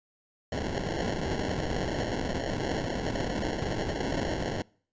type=noise with sample-and-hold; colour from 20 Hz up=violet; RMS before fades=-31 dBFS; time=0.52-4.62 s; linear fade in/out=2 ms; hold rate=1225 Hz; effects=noise-tail reverb RT60 0.5 s tail -25 dB re dry + resampled to 16000 Hz